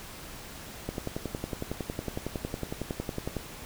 click train, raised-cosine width 2 ms, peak -18 dBFS, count 28, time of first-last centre 0.89-3.367 s, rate 10.9 Hz, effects pink hiss -44 dBFS RMS until 3.65 s

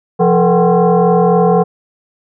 sine tone with frequency modulation, 131.1 Hz, C3, 4 cents sharp, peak -7 dBFS, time 0.19-1.64 s, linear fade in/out 20 ms, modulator 306 Hz, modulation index 2.3, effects none

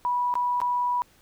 sine tone with dropouts, 979 Hz, B5, 15 cents flat, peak -22 dBFS, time 0.05-1.02 s, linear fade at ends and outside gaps 0 ms, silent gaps 0.34-0.354 / 0.603-0.616 s, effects pink hiss -59 dBFS RMS until 1.21 s

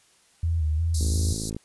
sine tone with vibrato, 80 Hz, D#2, 49 cents sharp, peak -21 dBFS, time 0.43-1.33 s, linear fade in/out 5 ms, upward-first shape square, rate 2.8 Hz, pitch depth 64 cents each way
white high-pass noise, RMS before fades -31 dBFS, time 0.94-1.5 s, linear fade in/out 5 ms, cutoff 3900 Hz, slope 96 dB/octave
click train, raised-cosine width 3 ms, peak -20 dBFS, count 31, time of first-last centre 1.01-1.566 s, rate 54 Hz
effects white hiss -60 dBFS RMS until 1.64 s + resampled to 24000 Hz

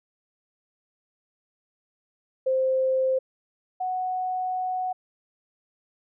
sine tone pair in turn, 523 / 739.6 Hz, C5 / F#5, -1 / -1 cents, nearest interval tritone, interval 600 cents, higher second, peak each -20 / -25 dBFS, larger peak first, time 2.46-3.19 / 3.8-4.93 s, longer second, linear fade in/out 10 ms, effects none

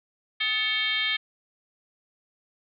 sine tone with frequency modulation, 2700 Hz, E7, 41 cents sharp, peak -23 dBFS, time 0.4-1.17 s, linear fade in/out 10 ms, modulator 478 Hz, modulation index 2.1, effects none

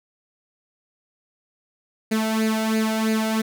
sawtooth tone with flanger, 220 Hz, A3, in tune, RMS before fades -22 dBFS, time 2.11-3.42 s, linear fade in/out 10 ms, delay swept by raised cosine 0.44 to 1.44 ms, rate 3 Hz, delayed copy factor +0.7, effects none

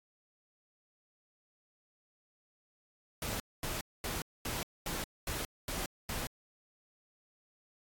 pink noise bursts, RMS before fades -37 dBFS, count 8, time 3.22-6.27 s, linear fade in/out 2 ms, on 180 ms, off 230 ms, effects AAC 64 kbps

